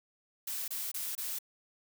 blue noise bursts, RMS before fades -37 dBFS, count 4, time 0.47-1.388 s, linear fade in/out 5 ms, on 210 ms, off 26 ms, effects none

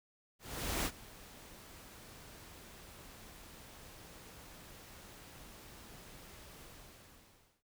pink noise with ADSR envelope, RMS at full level -34 dBFS, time 0.39-7.63 s, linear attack 460 ms, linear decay 59 ms, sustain -20 dB, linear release 1000 ms, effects none

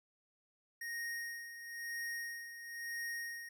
square tone with tremolo, 1864.7 Hz, A#6, in tune, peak -39 dBFS, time 0.81-3.49 s, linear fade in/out 5 ms, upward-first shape sine, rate 1 Hz, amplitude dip 65%, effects none

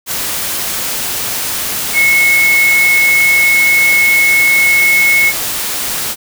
sine tone in noise, 2187 Hz, C#7, 24 cents flat, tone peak -7 dBFS, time 1.93-5.33 s, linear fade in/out 50 ms, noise white, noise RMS -18 dBFS, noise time 0.06-6.16 s, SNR +8 dB, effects none

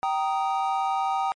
triangle chord, Eb major, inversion first, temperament just, 777.8 / 933.4 / 1244.5 Hz, G5 / Bb5 / Eb6, -14 / +2 / 0 cents, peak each -23 / -27 / -28 dBFS, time 0.03-1.32 s, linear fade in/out 0 ms, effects MP3 48 kbps

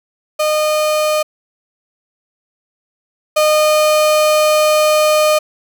35% pulse tone pair in turn, 612 / 612 Hz, D#5 / D#5, -29 / -29 cents, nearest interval unison, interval 0 cents, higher neither, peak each -11 / -8 dBFS, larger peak second, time 0.39-1.23 / 3.36-5.39 s, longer second, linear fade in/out 10 ms, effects none

